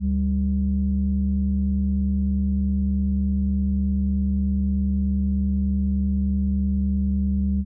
sine tone pair together, 73.42 / 196.69 Hz, D2 / G3, 0 / +6 cents, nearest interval octave + perfect fourth, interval 1706 cents, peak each -21 dBFS, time 0-7.65 s, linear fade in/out 50 ms, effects tanh soft clip ceiling -12 dBFS

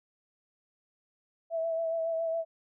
sine tone with vibrato, 657 Hz, E5, 6 cents flat, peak -28 dBFS, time 1.5-2.45 s, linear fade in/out 50 ms, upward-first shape sine, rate 7.2 Hz, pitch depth 25 cents each way, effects none

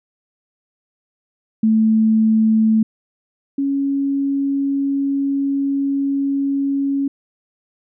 sine tone pair in turn, 220 / 277.2 Hz, A3 / C#4, 0 / 0 cents, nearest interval major third, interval 400 cents, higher second, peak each -11 / -16 dBFS, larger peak first, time 1.63-2.83 / 3.58-7.08 s, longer second, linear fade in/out 5 ms, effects none

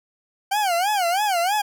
40% pulse tone with vibrato, 760 Hz, F#5, 46 cents sharp, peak -18 dBFS, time 0.51-1.62 s, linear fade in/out 10 ms, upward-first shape sine, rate 3.1 Hz, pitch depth 200 cents each way, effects none

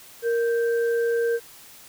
sine tone pair together, 466.2 / 1568.1 Hz, A#4 / G6, 0 / 0 cents, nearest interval octave + major sixth, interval 2100 cents, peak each -20 / -32 dBFS, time 0.22-1.4 s, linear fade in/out 50 ms, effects white hiss -47 dBFS RMS until 1.88 s

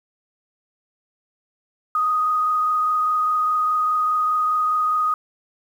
sine tone with frequency modulation, 1244.5 Hz, D#6, in tune, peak -17 dBFS, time 1.95-5.14 s, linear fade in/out 2 ms, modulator 24.9 Hz, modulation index 0.62, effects 8-bit

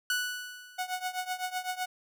sawtooth tone with exponential decay, 1480 Hz, F#6, in tune, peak -22 dBFS, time 0.1-1.12 s, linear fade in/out 2 ms, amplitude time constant 220 ms
sawtooth tone with tremolo, 736 Hz, F#5, 9 cents flat, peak -25 dBFS, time 0.78-1.86 s, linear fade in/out 10 ms, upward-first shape triangle, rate 7.9 Hz, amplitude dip 90%
effects none

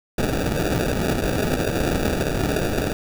violet noise with sample-and-hold, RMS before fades -22 dBFS, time 0.18-2.93 s, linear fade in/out 2 ms, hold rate 1050 Hz, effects none

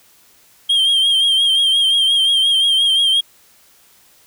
triangle tone with vibrato, 3201 Hz, G7, 36 cents sharp, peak -10 dBFS, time 0.69-3.21 s, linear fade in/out 10 ms, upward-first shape triangle, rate 5.7 Hz, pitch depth 59 cents each way, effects white hiss -51 dBFS RMS until 4.26 s

